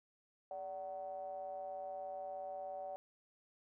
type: ring-modulated tone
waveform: triangle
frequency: 86.8 Hz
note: F2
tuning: 10 cents flat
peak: -37 dBFS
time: 0.51-2.96 s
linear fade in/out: 0 ms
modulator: 666 Hz
effects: none